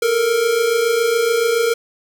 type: tone pair together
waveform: square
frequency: 440 / 467.1 Hz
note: A4 / A#4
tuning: 0 / +3 cents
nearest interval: minor second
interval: 103 cents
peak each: -22 / -16 dBFS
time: 0.02-1.74 s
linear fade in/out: 5 ms
effects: none